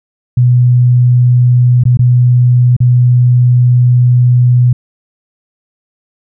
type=tone with dropouts; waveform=sine; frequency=123.47 Hz; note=B2; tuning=in tune; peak=-4 dBFS; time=0.37-4.73 s; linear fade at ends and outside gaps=5 ms; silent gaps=1.837-1.853 / 1.972-1.991 / 2.766-2.803 s; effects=none